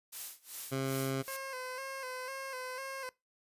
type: noise with tremolo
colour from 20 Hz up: blue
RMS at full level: -40 dBFS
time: 0.12-1.37 s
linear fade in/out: 10 ms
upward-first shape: sine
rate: 2.6 Hz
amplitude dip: 95%
type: tone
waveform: 15% pulse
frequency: 134.3 Hz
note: C3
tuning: 46 cents sharp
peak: -26 dBFS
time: 0.71-1.23 s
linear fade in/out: 20 ms
type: tone with vibrato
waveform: 15% pulse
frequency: 523.3 Hz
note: C5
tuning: in tune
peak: -33 dBFS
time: 1.28-3.09 s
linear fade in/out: 0 ms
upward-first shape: square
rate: 2 Hz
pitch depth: 46 cents each way
effects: noise-tail reverb RT60 0.2 s tail -20 dB re dry + resampled to 32000 Hz